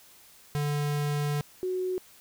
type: tone pair in turn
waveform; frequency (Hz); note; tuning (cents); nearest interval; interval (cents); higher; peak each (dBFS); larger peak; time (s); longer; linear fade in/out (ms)
square / sine; 146.4 / 368.9; D3 / F#4; -5 / -5; octave + major third; 1600; second; -27; neither; 0.55-1.41 / 1.63-1.98; first; 0
effects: white hiss -55 dBFS RMS until 2.2 s